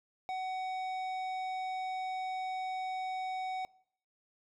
sine tone with tanh clipping, 750 Hz, F#5, 23 cents sharp, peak -36 dBFS, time 0.29-3.65 s, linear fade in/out 0 ms, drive 12 dB, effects noise-tail reverb RT60 0.6 s tail -22 dB re dry

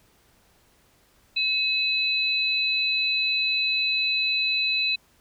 sine tone pair together, 2566 / 3985 Hz, E7 / B7, -47 / +15 cents, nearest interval minor sixth, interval 762 cents, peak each -24 dBFS, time 1.36-4.96 s, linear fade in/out 10 ms, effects pink hiss -61 dBFS RMS until 5.2 s

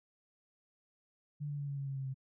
sine tone with pitch steps, 146.83 / 144.72 / 142.65 / 140.6 / 138.59 / 136.6 / 134.64 / 132.71 Hz, D3 / D3 / C#3 / C#3 / C#3 / C#3 / C3 / C3, 0 / -25 / +50 / +25 / 0 / -25 / +50 / +25 cents, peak -36 dBFS, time 1.4-2.144 s, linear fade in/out 20 ms, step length 93 ms, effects none

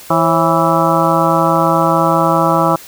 harmonic tone with a mistuned harmonic, 164.81 Hz, E3, in tune, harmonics 1 / 2 / 3 / 4 / 5 / 6 / 7 / 8, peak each -18 / -18 / -18 / -18 / -18 / -18 / -18 / -18 dBFS, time 0.1-2.76 s, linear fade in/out 5 ms, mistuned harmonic 3, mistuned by +150 cents, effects white hiss -36 dBFS RMS until 2.87 s

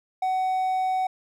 triangle tone, 750 Hz, F#5, 23 cents sharp, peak -20 dBFS, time 0.22-1.07 s, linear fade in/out 5 ms, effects none

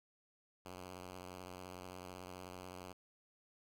5% pulse tone with vibrato, 91.3 Hz, F#2, 23 cents flat, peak -37 dBFS, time 0.65-2.93 s, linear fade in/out 10 ms, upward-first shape sine, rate 16 Hz, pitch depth 53 cents each way, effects none

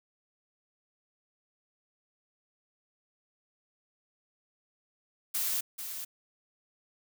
blue noise with echo, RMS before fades -31 dBFS, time 5.34-5.61 s, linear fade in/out 10 ms, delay 440 ms, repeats 1, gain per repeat -8 dB, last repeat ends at 6.05 s, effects none

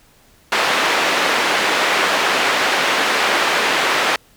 white band-pass noise, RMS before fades -17 dBFS, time 0.52-4.16 s, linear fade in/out 2 ms, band 340 to 2400 Hz, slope 12 dB/octave, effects pink hiss -52 dBFS RMS until 4.36 s

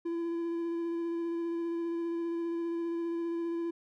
triangle tone with vibrato, 337.1 Hz, E4, 39 cents sharp, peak -29 dBFS, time 0.05-3.71 s, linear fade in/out 10 ms, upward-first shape square, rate 15 Hz, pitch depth 11 cents each way, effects none

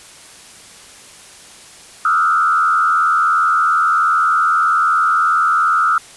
sine tone with frequency modulation, 1318.5 Hz, E6, in tune, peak -11 dBFS, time 2.05-5.98 s, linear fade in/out 2 ms, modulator 81.3 Hz, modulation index 1.2, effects white hiss -40 dBFS RMS until 6.16 s + resampled to 24000 Hz

